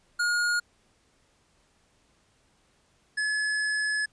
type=tone pair in turn; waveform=square; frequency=1432 / 1707.5 Hz; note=F6 / G#6; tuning=+43 / +48 cents; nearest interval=minor third; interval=305 cents; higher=second; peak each=-24 / -26 dBFS; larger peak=first; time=0.19-0.6 / 3.17-4.06 s; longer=second; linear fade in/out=10 ms; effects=pink hiss -66 dBFS RMS until 4.12 s + resampled to 22050 Hz